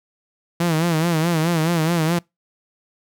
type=tone with vibrato; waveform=sawtooth; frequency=164.81 Hz; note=E3; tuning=in tune; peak=-13 dBFS; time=0.6-2.19 s; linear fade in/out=5 ms; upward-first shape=sine; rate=4.7 Hz; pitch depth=100 cents each way; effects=noise-tail reverb RT60 0.2 s tail -26 dB re dry